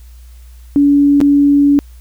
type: tone with dropouts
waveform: sine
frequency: 285.1 Hz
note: C#4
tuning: 49 cents sharp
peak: -6 dBFS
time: 0.76-1.79 s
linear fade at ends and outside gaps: 0 ms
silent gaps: 1.204-1.213 s
effects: added 60 Hz sine -34 dBFS peak until 2 s + white hiss -51 dBFS RMS until 2 s